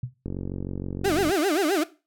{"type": "tone with exponential decay", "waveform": "sine", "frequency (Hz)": 125.1, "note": "B2", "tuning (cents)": 23, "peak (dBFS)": -23, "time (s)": [0.03, 0.14], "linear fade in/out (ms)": 5, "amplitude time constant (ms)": 22}
{"type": "click train", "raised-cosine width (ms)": 3, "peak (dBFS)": -18, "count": 49, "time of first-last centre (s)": [0.26, 1.294], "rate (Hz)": 46.4}
{"type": "tone with vibrato", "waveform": "35% pulse", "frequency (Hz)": 345.2, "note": "F4", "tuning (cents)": -20, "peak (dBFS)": -19, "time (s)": [1.04, 1.84], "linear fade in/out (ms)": 10, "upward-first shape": "sine", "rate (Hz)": 7.6, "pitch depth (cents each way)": 280}
{"effects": ["noise-tail reverb RT60 0.3 s tail -17 dB re dry"]}